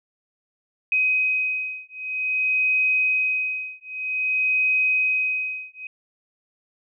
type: beating tone pair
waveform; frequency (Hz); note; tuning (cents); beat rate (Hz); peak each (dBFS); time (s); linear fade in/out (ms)
sine; 2520 / 2520.52; D#7 / D#7; +21 / +22; 0.52; -23; 0.92-5.87; 2
effects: none